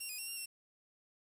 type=tone with pitch steps; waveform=5% pulse; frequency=2755 / 2481 / 2739 / 2779 / 2719 Hz; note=F7 / D#7 / F7 / F7 / F7; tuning=-24 / -6 / -34 / -9 / -47 cents; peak=-32 dBFS; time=0-0.46 s; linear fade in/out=10 ms; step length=92 ms; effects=resampled to 32000 Hz + 10-bit